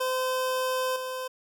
25% pulse tone with level steps, 514 Hz, C5, 31 cents flat, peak -22 / -28 dBFS, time 0-1.28 s, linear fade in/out 10 ms, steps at 0.96 s, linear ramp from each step 2 ms, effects none

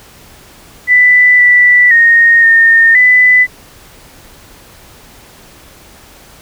sine tone with pitch steps, 1987 / 1969 / 1856 / 1829 / 1998 Hz, B6 / B6 / A#6 / A#6 / B6, +10 / -6 / -8 / -33 / +20 cents, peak -3 dBFS, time 0.87-3.47 s, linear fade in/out 50 ms, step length 520 ms, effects pink hiss -39 dBFS RMS until 6.41 s

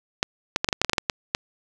clicks, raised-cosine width 0.2 ms, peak -3 dBFS, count 12, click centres 0.229 / 0.561 / 0.645 / 0.688 / 0.728 / 0.816 / 0.847 / 0.896 / 0.933 / 0.982 / 1.098 / 1.349 s, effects none

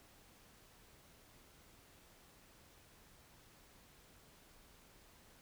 silence, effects pink hiss -64 dBFS RMS until 5.41 s

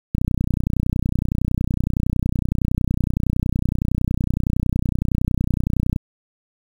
click train, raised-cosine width 5 ms, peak -7 dBFS, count 180, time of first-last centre 0.15-5.962 s, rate 30.8 Hz, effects 7-bit

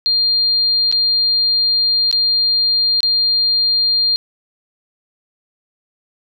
sine tone with dropouts, 4200 Hz, C8, 6 cents sharp, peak -12 dBFS, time 0.06-4.16 s, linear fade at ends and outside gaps 0 ms, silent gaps 0.915-0.925 / 2.113-2.127 / 3.005-3.031 s, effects none

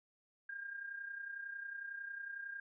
sine tone with amplitude modulation, 1608 Hz, G6, 44 cents sharp, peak -40 dBFS, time 0.49-2.6 s, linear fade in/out 5 ms, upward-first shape sine, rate 31 Hz, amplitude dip 60%, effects none

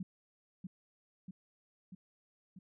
sine tone with echo, 185 Hz, F#3, in tune, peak -37 dBFS, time 0-0.03 s, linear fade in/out 5 ms, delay 640 ms, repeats 4, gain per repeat -3 dB, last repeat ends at 2.59 s, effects none

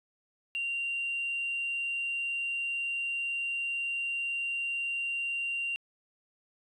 sine tone, 2769 Hz, F7, 15 cents flat, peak -29 dBFS, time 0.55-5.76 s, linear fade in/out 0 ms, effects tanh soft clip ceiling -26 dBFS

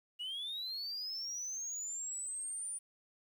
sine linear sweep, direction up, 2858 to 9397 Hz, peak -36 dBFS, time 0.19-2.79 s, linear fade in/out 20 ms, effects tanh soft clip ceiling -37 dBFS + 11-bit

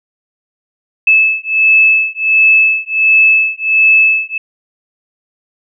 sine beating tone pair, 2610 / 2611.4 Hz, E7 / E7, -18 / -17 cents, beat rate 1.4 Hz, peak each -10 dBFS, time 1.07-4.38 s, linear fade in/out 5 ms, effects none

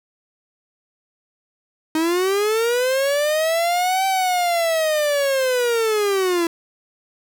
45% pulse linear two-way sweep, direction up then down, 311.1 to 774 to 331.7 Hz, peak -17 dBFS, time 1.95-6.47 s, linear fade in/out 2 ms, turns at 4.06 s, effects 9-bit

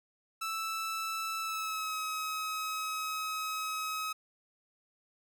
sawtooth tone with pitch glide, 1318.5 to 1275.1 Hz, E6 to D#6, 0 to +42 cents, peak -30 dBFS, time 0.41-4.13 s, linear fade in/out 10 ms, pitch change -58 cents, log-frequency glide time 1.4-1.95 s, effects none

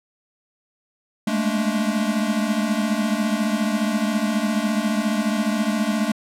square tone cluster, 203 / 212.7 / 227.2 / 290.4 Hz, G#3 / G#3 / A#3 / D4, -39 / +42 / -44 / -19 cents, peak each -30 / -23 / -26 / -29 dBFS, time 1.27-6.12 s, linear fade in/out 5 ms, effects low-pass 12000 Hz 12 dB/octave

